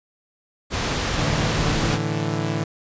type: low-pass noise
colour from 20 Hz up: pink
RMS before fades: -24 dBFS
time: 0.7-1.99 s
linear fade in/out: 50 ms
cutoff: 6700 Hz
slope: 12 dB/octave
type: chord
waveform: sawtooth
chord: A suspended fourth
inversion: none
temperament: equal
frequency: 110 / 146.83 / 164.81 Hz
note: A2 / D3 / E3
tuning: 0 / 0 / 0 cents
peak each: -23 dBFS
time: 1.17-2.64 s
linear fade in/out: 5 ms
effects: resampled to 16000 Hz